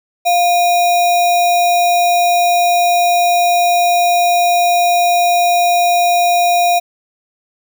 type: tone with sample-and-hold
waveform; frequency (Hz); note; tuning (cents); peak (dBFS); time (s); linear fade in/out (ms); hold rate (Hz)
sine; 700; F5; +4; -9; 0.25-6.8; 20; 3150
effects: none